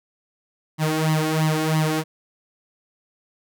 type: tone with flanger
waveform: sawtooth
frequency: 156.7 Hz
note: D#3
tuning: 13 cents sharp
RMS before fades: -21 dBFS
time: 0.78-2.04 s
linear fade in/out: 50 ms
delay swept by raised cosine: 0.98 to 2.78 ms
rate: 3 Hz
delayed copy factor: +0.8
effects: none